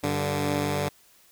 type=tone pair together; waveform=10% pulse; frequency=96.58 / 145.8 Hz; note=G2 / D3; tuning=-25 / -12 cents; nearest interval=perfect fifth; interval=713 cents; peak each=-21 / -18 dBFS; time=0.03-0.89 s; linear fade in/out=10 ms; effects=white hiss -58 dBFS RMS until 1.31 s